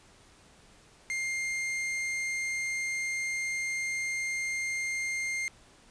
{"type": "tone", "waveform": "45% pulse", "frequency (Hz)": 2112, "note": "C7", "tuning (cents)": 16, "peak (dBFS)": -30, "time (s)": [1.1, 5.48], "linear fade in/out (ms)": 0, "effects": ["pink hiss -58 dBFS RMS until 5.9 s", "resampled to 22050 Hz"]}